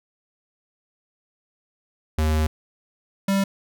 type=tone pair in turn; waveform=square; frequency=77.78 / 195.99 Hz; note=D#2 / G3; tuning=0 / 0 cents; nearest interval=octave + major third; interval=1600 cents; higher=second; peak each=-19 dBFS; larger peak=neither; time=2.18-2.47 / 3.28-3.44 s; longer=first; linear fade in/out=5 ms; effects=none